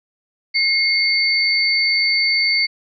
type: tone pair together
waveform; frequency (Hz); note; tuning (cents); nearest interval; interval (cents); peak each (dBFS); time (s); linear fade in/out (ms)
sine; 2147 / 4549; C7 / C#8; +44 / +44; octave + minor second; 1300; -17; 0.54-2.67; 20
effects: none